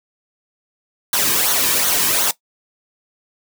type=noise with flanger; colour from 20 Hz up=white; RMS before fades=-17 dBFS; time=1.13-2.31 s; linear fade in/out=2 ms; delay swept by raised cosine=0.39 to 1.49 ms; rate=2.7 Hz; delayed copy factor=-0.6; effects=noise-tail reverb RT60 0.1 s tail -17 dB re dry